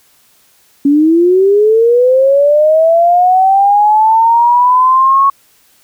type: linear sweep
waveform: sine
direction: up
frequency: 277.2 to 1108.7 Hz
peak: -5 dBFS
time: 0.85-5.3 s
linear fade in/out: 5 ms
effects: white hiss -50 dBFS RMS until 5.83 s